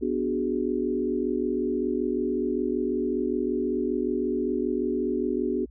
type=chord; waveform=sine; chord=G# half-diminished seventh; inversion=first; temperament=equal; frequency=246.9 / 293.7 / 370 / 415.3 Hz; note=B3 / D4 / F#4 / G#4; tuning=0 / 0 / 0 / 0 cents; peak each=-29 / -30 / -28 / -31 dBFS; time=0.01-5.66 s; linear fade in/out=20 ms; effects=added 60 Hz sine -46 dBFS peak until 5.7 s